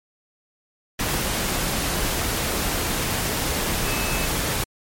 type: tone in noise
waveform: sine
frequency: 2600 Hz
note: E7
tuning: 24 cents flat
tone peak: -31 dBFS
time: 3.86-4.26 s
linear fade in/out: 5 ms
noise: pink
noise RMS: -24 dBFS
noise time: 0.99-4.64 s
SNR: -10 dB
effects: MP3 64 kbps